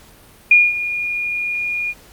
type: tone with ADSR envelope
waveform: sine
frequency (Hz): 2431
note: D#7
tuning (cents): -41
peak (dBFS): -5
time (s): 0.51-1.94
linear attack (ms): 4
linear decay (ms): 210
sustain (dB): -14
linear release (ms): 44
effects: pink hiss -46 dBFS RMS until 2.12 s + Opus 48 kbps